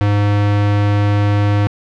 square tone, 102.6 Hz, G#2, 21 cents flat, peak -12 dBFS, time 0.01-1.67 s, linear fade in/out 0 ms, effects low-pass 3000 Hz 12 dB/octave

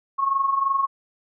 sine tone with amplitude modulation, 1093 Hz, C#6, 25 cents flat, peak -16 dBFS, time 0.18-0.87 s, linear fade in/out 20 ms, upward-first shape sine, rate 23 Hz, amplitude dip 65%, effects none

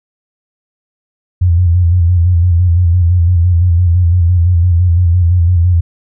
sine tone with vibrato, 87.31 Hz, F2, in tune, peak -6 dBFS, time 1.41-5.81 s, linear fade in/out 10 ms, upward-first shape square, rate 5.9 Hz, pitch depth 57 cents each way, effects none

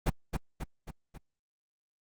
brown noise with echo, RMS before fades -22 dBFS, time 0.06-0.1 s, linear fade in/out 10 ms, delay 270 ms, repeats 4, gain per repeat -5 dB, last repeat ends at 1.18 s, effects Opus 32 kbps

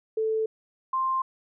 sine tone pair in turn, 440 / 1049.8 Hz, A4 / C6, 0 / +5 cents, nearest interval octave + minor third, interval 1505 cents, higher second, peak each -23 dBFS, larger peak neither, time 0.17-0.46 / 0.93-1.22 s, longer neither, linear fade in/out 5 ms, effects none

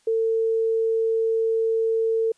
sine tone, 450 Hz, A4, 39 cents sharp, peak -19 dBFS, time 0.07-2.32 s, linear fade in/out 5 ms, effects white hiss -63 dBFS RMS until 2.37 s + resampled to 22050 Hz

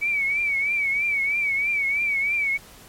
sine tone with vibrato, 2275 Hz, C#7, 44 cents sharp, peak -20 dBFS, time 0.01-2.58 s, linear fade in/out 20 ms, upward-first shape triangle, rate 3.1 Hz, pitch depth 95 cents each way, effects pink hiss -47 dBFS RMS until 2.88 s + MP3 64 kbps

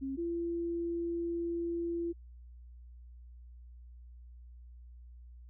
sine tone pair in turn, 269.7 / 339.8 Hz, C#4 / F4, -47 / -47 cents, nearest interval major third, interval 400 cents, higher second, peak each -34 / -32 dBFS, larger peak second, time 0.01-0.17 / 0.17-2.13 s, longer second, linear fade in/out 20 ms, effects added 60 Hz sine -49 dBFS peak until 5.49 s

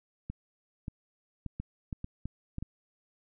two click trains, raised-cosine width 5 ms, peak -24 / -23 dBFS, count 5 / 4, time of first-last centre 0.3-2.626 / 1.6-2.584 s, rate 1.72 / 3.05 Hz, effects none

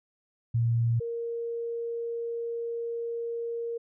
sine tone pair in turn, 116.54 / 466.2 Hz, A#2 / A#4, 0 / 0 cents, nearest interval 2 octaves, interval 2400 cents, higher second, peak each -22 / -30 dBFS, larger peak first, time 0.54-1 / 1-3.78 s, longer second, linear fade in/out 10 ms, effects none

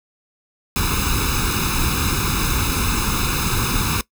pink noise with comb filter, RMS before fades -20 dBFS, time 0.76-4.01 s, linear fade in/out 0 ms, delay 0.78 ms, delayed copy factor +0.95, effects noise-tail reverb RT60 0.1 s tail -20 dB re dry

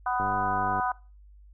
harmonic tone, 248.8 Hz, B3, 13 cents sharp, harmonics 3 / 4 / 5 / 6, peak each -28 / -30 / -32 / -34 dBFS, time 0.06-0.92 s, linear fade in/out 5 ms
click train, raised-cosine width 2 ms, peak -24 dBFS, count 60, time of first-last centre 0.2-0.798 s, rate 98.7 Hz
effects noise-tail reverb RT60 0.3 s tail -20 dB re dry + added 50 Hz sine -49 dBFS peak until 1.53 s

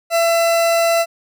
40% pulse tone, 671 Hz, E5, 31 cents sharp, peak -12 dBFS, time 0.1-1.06 s, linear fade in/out 50 ms, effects none

